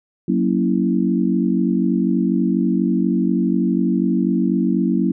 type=chord; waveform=sine; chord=F# dominant seventh; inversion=none; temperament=equal; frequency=185 / 233.1 / 277.2 / 329.6 Hz; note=F#3 / A#3 / C#4 / E4; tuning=0 / 0 / 0 / 0 cents; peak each=-19 / -20 / -22 / -22 dBFS; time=0.28-5.12 s; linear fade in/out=5 ms; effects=none